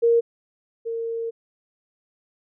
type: tone pair in turn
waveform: sine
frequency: 466.2 / 458.7 Hz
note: A#4 / A#4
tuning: 0 / -28 cents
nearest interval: unison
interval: 28 cents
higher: first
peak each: -14 / -25 dBFS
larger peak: first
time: 0.02-0.21 / 0.85-1.31 s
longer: second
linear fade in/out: 20 ms
effects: none